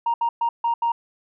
sine tone bursts at uneven times, 934 Hz, A#5, 3 cents sharp, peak -17 dBFS, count 5, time 0.06-0.14 / 0.21-0.29 / 0.41-0.49 / 0.64-0.74 / 0.82-0.92 s, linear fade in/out 5 ms, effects tanh soft clip ceiling -15 dBFS

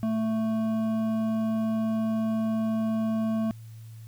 triangle tone with hard clipping, 221.4 Hz, A3, 11 cents sharp, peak -26 dBFS, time 0.03-3.51 s, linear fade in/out 0 ms, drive 13 dB, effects added 112 Hz sine -41 dBFS peak until 4.07 s + white hiss -60 dBFS RMS until 4.07 s

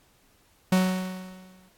45% pulse tone with exponential decay, 185.6 Hz, F#3, 6 cents sharp, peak -17 dBFS, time 0.72-1.69 s, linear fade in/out 5 ms, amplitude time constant 210 ms, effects pink hiss -62 dBFS RMS until 1.77 s + AAC 64 kbps

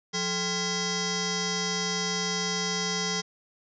sine tone with frequency modulation, 2613 Hz, E7, 16 cents flat, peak -26 dBFS, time 0.13-3.22 s, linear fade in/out 20 ms, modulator 609 Hz, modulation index 5.7, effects none

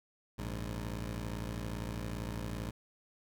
15% pulse tone pair together, 57.64 / 102.7 Hz, A#1 / G#2, -19 / -19 cents, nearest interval minor seventh, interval 1000 cents, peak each -32 / -36 dBFS, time 0.38-2.71 s, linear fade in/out 10 ms, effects none

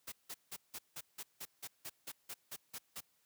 white noise bursts, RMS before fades -45 dBFS, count 14, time 0.07-3.008 s, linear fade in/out 10 ms, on 52 ms, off 170 ms, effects white hiss -75 dBFS RMS until 3.25 s + high-pass 60 Hz 12 dB/octave

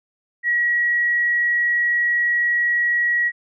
sine tone, 1914 Hz, A#6, 45 cents sharp, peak -16 dBFS, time 0.43-3.32 s, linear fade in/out 50 ms, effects none

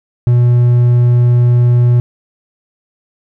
triangle tone, 121.4 Hz, B2, 29 cents flat, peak -4 dBFS, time 0.27-2 s, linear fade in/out 0 ms, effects none

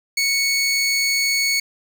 20% pulse tone, 2217 Hz, C#7, in tune, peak -12 dBFS, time 0.17-1.6 s, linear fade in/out 5 ms, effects none

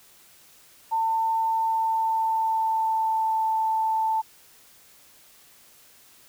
sine tone with pitch glide, 897 to 884.1 Hz, A5 to A5, +33 to +8 cents, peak -21 dBFS, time 0.91-4.22 s, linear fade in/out 20 ms, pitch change -25 cents, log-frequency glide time 1.55-3.46 s, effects white hiss -54 dBFS RMS until 6.28 s

